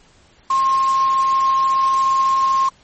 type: tone in noise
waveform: sine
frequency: 1069 Hz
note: C6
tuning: 37 cents sharp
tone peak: -13 dBFS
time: 0.5-2.69 s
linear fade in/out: 5 ms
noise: white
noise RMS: -31 dBFS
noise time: 0.5-2.69 s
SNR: +15 dB
effects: pink hiss -52 dBFS RMS until 2.83 s + MP3 32 kbps